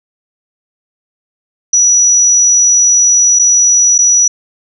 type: tone with dropouts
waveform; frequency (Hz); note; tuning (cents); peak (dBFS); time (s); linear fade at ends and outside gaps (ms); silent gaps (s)
sine; 5870; F#8; -15; -5; 1.73-4.28; 5; 3.39-3.394 / 3.981-3.987
effects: none